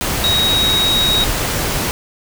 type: tone in noise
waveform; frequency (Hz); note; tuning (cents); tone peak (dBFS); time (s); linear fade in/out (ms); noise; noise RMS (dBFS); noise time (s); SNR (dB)
sine; 3796; A#7; +31; -13; 0.24-1.24; 0; pink; -19; 0.01-1.91; +3
effects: none